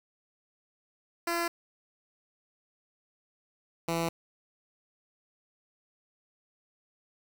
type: tone pair in turn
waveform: 10% pulse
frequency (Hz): 340.6 / 166.8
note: F4 / E3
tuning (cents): -43 / +21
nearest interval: octave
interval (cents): 1236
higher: first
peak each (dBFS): -20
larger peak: neither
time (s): 1.27-1.48 / 3.88-4.09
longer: neither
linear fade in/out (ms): 5
effects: 9-bit